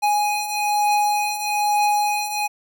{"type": "beating tone pair", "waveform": "square", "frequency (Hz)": [830.6, 831.7], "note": ["G#5", "G#5"], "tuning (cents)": [0, 2], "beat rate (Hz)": 1.1, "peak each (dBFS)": [-25, -20], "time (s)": [0.02, 2.48], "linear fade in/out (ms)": 20, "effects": []}